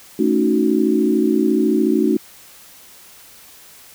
sine chord, D# half-diminished seventh, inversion second, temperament equal, 220 / 277.2 / 311.1 / 370 Hz, A3 / C#4 / D#4 / F#4, 0 / 0 / 0 / 0 cents, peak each -19 / -20 / -18 / -19 dBFS, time 0.19-2.17 s, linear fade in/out 5 ms, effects white hiss -44 dBFS RMS until 3.94 s

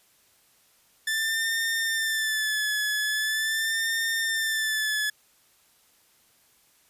sawtooth tone with vibrato, 1760 Hz, A6, in tune, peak -21 dBFS, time 1.07-5.1 s, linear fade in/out 5 ms, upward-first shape sine, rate 0.42 Hz, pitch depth 52 cents each way, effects white hiss -62 dBFS RMS until 6.89 s + resampled to 32000 Hz

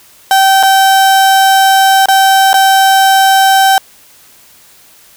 35% pulse tone with dropouts, 774 Hz, G5, 22 cents flat, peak -3 dBFS, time 0.31-3.78 s, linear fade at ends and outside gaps 1 ms, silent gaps 0.629-0.633 / 2.058-2.085 / 2.531-2.541 s, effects white hiss -42 dBFS RMS until 5.16 s

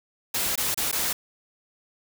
white noise with dropouts, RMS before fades -26 dBFS, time 0.34-1.13 s, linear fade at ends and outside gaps 5 ms, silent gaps 0.557-0.576 / 0.745-0.774 / 0.915-0.926 s, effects none

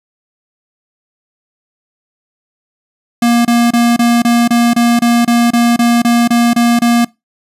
square tone bursts, 236.4 Hz, A#3, 24 cents sharp, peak -8 dBFS, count 15, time 3.22-7.048 s, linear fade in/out 5 ms, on 230 ms, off 27 ms, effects noise-tail reverb RT60 0.2 s tail -22 dB re dry + resampled to 32000 Hz

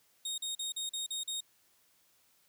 25% pulse tone bursts, 3721 Hz, A#7, 4 cents flat, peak -31 dBFS, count 7, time 0.25-1.406 s, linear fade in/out 5 ms, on 130 ms, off 41 ms, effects white hiss -69 dBFS RMS until 2.48 s + high-pass 60 Hz 12 dB/octave

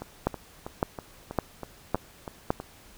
two click trains, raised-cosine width 1 ms, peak -21 / -9 dBFS, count 9 / 5, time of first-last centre 0.02-2.601 / 0.27-2.505 s, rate 3.1 / 1.79 Hz, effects pink hiss -53 dBFS RMS until 2.97 s

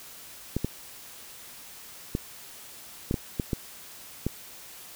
clicks, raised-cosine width 3 ms, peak -13 dBFS, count 8, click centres 0.566 / 0.646 / 2.151 / 3.111 / 3.142 / 3.398 / 3.532 / 4.266 s, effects white hiss -46 dBFS RMS until 4.95 s

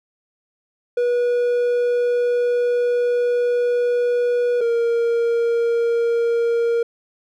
triangle tone pair in turn, 485.1 / 467.1 Hz, B4 / A#4, -31 / +3 cents, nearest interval minor second, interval 66 cents, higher first, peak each -14 dBFS, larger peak neither, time 0.97-4.61 / 4.61-6.83 s, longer first, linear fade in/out 5 ms, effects none

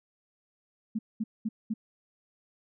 sine tone bursts, 220 Hz, A3, in tune, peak -27 dBFS, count 4, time 0.95-1.74 s, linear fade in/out 10 ms, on 40 ms, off 210 ms, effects none

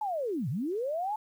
sine linear two-way sweep, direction down then up, 880 to 107.8 to 880 Hz, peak -29 dBFS, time 0.01-1.16 s, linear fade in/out 5 ms, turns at 0.49 s, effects 10-bit

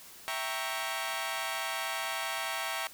15% pulse chord, E diminished seventh, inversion none, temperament equal, 659.3 / 784 / 932.3 / 1108.7 Hz, E5 / G5 / Bb5 / Db6, 0 / 0 / 0 / 0 cents, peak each -32 dBFS, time 0.28-2.87 s, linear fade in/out 0 ms, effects white hiss -51 dBFS RMS until 2.93 s

